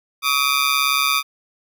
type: ring-modulated tone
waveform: 15% pulse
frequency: 1200 Hz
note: D6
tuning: 37 cents sharp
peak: -7 dBFS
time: 0.22-1.23 s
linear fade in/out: 50 ms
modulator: 68.9 Hz
effects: none